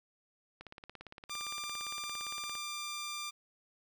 click train, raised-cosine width 0.3 ms, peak -31 dBFS, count 35, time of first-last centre 0.61-2.553 s, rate 17.5 Hz
10% pulse tone, 1190 Hz, D6, 22 cents sharp, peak -30 dBFS, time 1.29-3.31 s, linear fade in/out 20 ms
effects none

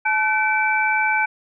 sine tone cluster, 865 / 1522 / 2319 Hz, A5 / F#6 / D7, -30 / +48 / -22 cents, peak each -21 dBFS, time 0.05-1.26 s, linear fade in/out 10 ms, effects none

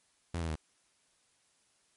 sawtooth tone with pitch steps, 85.6 / 81.88 / 78.31 Hz, F2 / E2 / D#2, -34 / -11 / +12 cents, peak -29 dBFS, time 0.34-0.556 s, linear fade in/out 5 ms, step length 72 ms, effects white hiss -71 dBFS RMS until 1.96 s + MP3 48 kbps

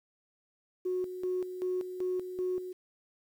sine tone with tremolo, 366.3 Hz, F#4, 17 cents flat, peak -28 dBFS, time 0.85-2.73 s, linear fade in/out 10 ms, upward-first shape square, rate 2.6 Hz, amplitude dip 65%, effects tanh soft clip ceiling -24 dBFS + 10-bit

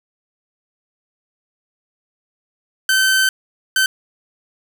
sawtooth tone bursts at uneven times, 1539 Hz, G6, 32 cents flat, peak -9 dBFS, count 2, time 2.89-3.29 / 3.76-3.86 s, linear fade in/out 2 ms, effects none

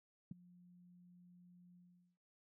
sine tone with ADSR envelope, 177.6 Hz, F3, 29 cents sharp, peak -39 dBFS, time 0.31-2.18 s, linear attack 4 ms, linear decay 12 ms, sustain -22 dB, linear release 420 ms, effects tanh soft clip ceiling -35 dBFS

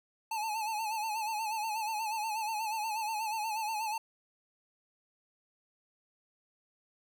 square tone with vibrato, 870 Hz, A5, 20 cents flat, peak -33 dBFS, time 0.31-3.98 s, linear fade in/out 5 ms, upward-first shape sine, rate 8.3 Hz, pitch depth 72 cents each way, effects none

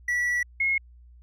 triangle / sine tone pair in turn, 1948 / 2164 Hz, B6 / C#7, -24 / -42 cents, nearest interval major second, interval 182 cents, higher second, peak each -21 dBFS, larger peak neither, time 0.08-0.43 / 0.6-0.78 s, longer first, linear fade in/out 5 ms, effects added 60 Hz sine -48 dBFS peak until 1.22 s

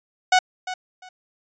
sawtooth tone with echo, 739 Hz, F#5, 2 cents flat, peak -9 dBFS, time 0.32-0.39 s, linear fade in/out 5 ms, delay 350 ms, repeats 2, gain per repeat -14 dB, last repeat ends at 1.09 s, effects resampled to 16000 Hz

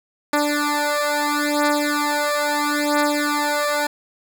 10% pulse beating tone pair, 293.7 / 294.45 Hz, D4 / D4, 0 / +5 cents, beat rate 0.75 Hz, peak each -13 dBFS, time 0.33-3.87 s, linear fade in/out 5 ms, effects none

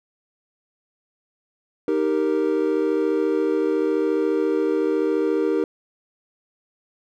triangle chord, Eb major, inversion none, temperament equal, 311.1 / 392 / 466.2 Hz, Eb4 / G4 / Bb4, 0 / 0 / 0 cents, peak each -21 dBFS, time 1.88-5.64 s, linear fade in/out 2 ms, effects none

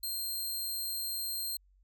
10% pulse tone, 4186 Hz, C8, in tune, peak -27 dBFS, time 0.03-1.57 s, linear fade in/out 5 ms, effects added 47 Hz sine -62 dBFS peak until 1.83 s

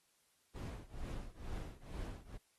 brown noise with tremolo, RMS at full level -41 dBFS, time 0.54-2.38 s, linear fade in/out 20 ms, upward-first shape triangle, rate 2.2 Hz, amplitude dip 95%, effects white hiss -75 dBFS RMS until 2.58 s + AAC 32 kbps

